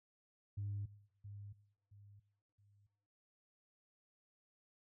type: tone with echo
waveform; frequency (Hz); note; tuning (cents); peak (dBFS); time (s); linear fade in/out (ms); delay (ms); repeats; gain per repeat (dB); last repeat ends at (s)
sine; 101.5; G#2; -39; -38; 0.57-0.86; 10; 670; 3; -10; 2.87
effects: noise-tail reverb RT60 0.8 s tail -19 dB re dry + tanh soft clip ceiling -35 dBFS